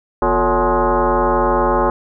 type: tone with frequency modulation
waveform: sine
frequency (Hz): 246.2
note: B3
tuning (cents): -5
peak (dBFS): -12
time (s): 0.22-1.9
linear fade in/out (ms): 2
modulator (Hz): 202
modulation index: 4.8
effects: none